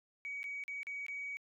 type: tone with dropouts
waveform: sine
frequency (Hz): 2261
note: C#7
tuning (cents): +34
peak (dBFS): -38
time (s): 0.25-1.37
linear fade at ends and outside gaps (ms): 0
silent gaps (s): 0.431-0.441 / 0.638-0.68 / 0.831-0.869 / 1.065-1.083
effects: tanh soft clip ceiling -34 dBFS